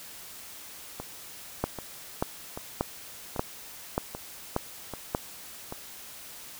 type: two click trains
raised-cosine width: 1 ms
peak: -21 / -11 dBFS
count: 7 / 7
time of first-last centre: 1-5.724 / 1.64-5.149 s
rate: 1.27 / 1.71 Hz
effects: white hiss -45 dBFS RMS until 6.59 s